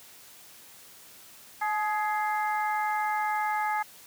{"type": "harmonic tone with a mistuned harmonic", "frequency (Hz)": 417.9, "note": "G#4", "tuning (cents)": 11, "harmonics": [2, 3, 4, 5], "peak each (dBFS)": [-27, -34, -35, -36], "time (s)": [1.61, 3.83], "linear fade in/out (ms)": 10, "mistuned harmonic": 2, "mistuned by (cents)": 34, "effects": ["white hiss -51 dBFS RMS until 4.06 s", "high-pass 60 Hz 12 dB/octave"]}